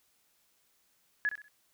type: tone with echo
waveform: sine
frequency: 1695 Hz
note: G#6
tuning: 35 cents sharp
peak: -26 dBFS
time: 1.25-1.29 s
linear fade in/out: 0 ms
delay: 64 ms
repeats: 3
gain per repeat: -10 dB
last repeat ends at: 1.482 s
effects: white hiss -71 dBFS RMS until 1.73 s